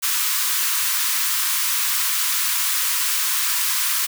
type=high-pass noise; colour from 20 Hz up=white; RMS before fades=-21 dBFS; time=0.02-4.07 s; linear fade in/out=20 ms; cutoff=950 Hz; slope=96 dB/octave; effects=none